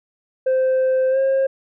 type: tone with pitch glide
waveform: sine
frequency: 520 to 536.5 Hz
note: C5 to C5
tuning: -11 to +43 cents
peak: -12 dBFS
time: 0.46-1.47 s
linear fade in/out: 10 ms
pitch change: +54 cents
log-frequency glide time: 1.1-1.18 s
effects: tanh soft clip ceiling -14 dBFS